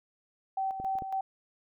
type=tone with tremolo; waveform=sine; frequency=770 Hz; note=G5; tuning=31 cents flat; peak=-28 dBFS; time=0.57-1.21 s; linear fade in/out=5 ms; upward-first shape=square; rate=3.6 Hz; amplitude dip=55%
type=clicks; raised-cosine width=2 ms; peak=-27 / -37 / -36 / -27 dBFS; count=4; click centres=0.8 / 0.843 / 0.954 / 1.022 s
effects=none